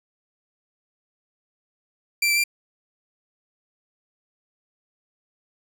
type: tone with pitch steps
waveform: sawtooth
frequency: 2352 / 2333 / 2373 Hz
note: D7 / D7 / D7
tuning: +2 / -12 / +17 cents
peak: -15 dBFS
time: 2.22-2.439 s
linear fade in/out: 5 ms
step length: 73 ms
effects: none